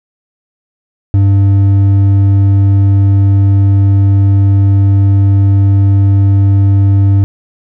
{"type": "tone with hard clipping", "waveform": "sine", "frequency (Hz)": 98.7, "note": "G2", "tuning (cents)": 12, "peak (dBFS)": -6, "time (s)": [1.14, 7.24], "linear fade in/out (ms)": 0, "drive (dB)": 5, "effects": []}